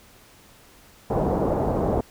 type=low-pass noise; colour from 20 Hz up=white; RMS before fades=-23 dBFS; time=1.1-2.01 s; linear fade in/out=5 ms; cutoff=710 Hz; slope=24 dB/octave; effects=pink hiss -52 dBFS RMS until 2.1 s